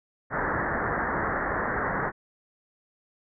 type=low-pass noise; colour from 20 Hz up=white; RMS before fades=-28 dBFS; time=0.3-2.12 s; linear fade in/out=50 ms; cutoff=1900 Hz; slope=96 dB/octave; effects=none